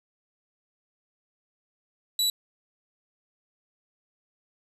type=tone; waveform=sawtooth; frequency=3936 Hz; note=B7; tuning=7 cents flat; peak=-19 dBFS; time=2.19-2.3 s; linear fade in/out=2 ms; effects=resampled to 32000 Hz + 10-bit